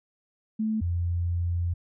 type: tone pair in turn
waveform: sine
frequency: 218.3 / 86.63 Hz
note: A3 / F2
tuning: -13 / -13 cents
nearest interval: octave + major third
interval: 1600 cents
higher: first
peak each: -24 dBFS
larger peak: neither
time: 0.59-0.81 / 0.81-1.74 s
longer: second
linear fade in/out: 10 ms
effects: none